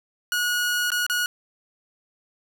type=tone with dropouts; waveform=sawtooth; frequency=1453 Hz; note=F#6; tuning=32 cents flat; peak=-18 dBFS; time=0.32-1.26 s; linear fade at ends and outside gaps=1 ms; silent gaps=0.904-0.918 / 1.065-1.098 s; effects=none